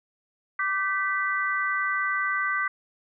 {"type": "chord", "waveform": "sine", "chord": "G major", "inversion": "second", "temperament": "equal with one note detuned", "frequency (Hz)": [1174.7, 1534.8, 1975.5], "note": ["D6", "G6", "B6"], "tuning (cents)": [0, -37, 0], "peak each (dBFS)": [-28, -28, -28], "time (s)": [0.59, 2.68], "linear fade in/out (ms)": 5, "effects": []}